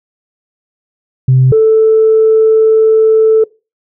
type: tone pair in turn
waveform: sine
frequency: 129.9 / 440.5 Hz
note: C3 / A4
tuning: -12 / +2 cents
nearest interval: octave + major sixth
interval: 2114 cents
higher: second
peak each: -3 dBFS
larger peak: neither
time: 1.28-1.52 / 1.52-3.44 s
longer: second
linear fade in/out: 5 ms
effects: noise-tail reverb RT60 0.3 s tail -24 dB re dry + tanh soft clip ceiling 0 dBFS